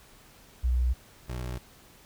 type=tone pair in turn; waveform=sine / 25% pulse; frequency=61.74 / 61.74 Hz; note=B1 / B1; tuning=0 / 0 cents; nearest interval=unison; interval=0 cents; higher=neither; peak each=-22 / -29 dBFS; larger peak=first; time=0.63-0.94 / 1.28-1.59 s; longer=neither; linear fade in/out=20 ms; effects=pink hiss -55 dBFS RMS until 2.05 s